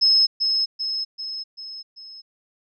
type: tone with echo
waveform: sine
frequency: 5180 Hz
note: E8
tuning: 31 cents flat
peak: -13 dBFS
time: 0.01-0.27 s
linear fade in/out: 20 ms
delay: 390 ms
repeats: 5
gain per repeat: -5 dB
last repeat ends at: 2.22 s
effects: none